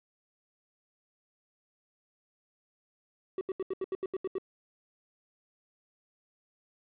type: tone bursts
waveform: triangle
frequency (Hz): 380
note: F#4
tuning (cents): +46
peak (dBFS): -28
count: 10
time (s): 3.38-4.383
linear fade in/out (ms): 2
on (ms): 31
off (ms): 77
effects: resampled to 8000 Hz + 10-bit